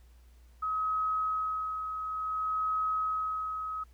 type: tone with tremolo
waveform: sine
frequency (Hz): 1273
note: D#6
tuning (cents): +39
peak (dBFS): -27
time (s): 0.62-3.84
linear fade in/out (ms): 10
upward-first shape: sine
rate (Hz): 0.57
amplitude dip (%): 50
effects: added 60 Hz sine -54 dBFS peak until 3.93 s + pink hiss -68 dBFS RMS until 3.93 s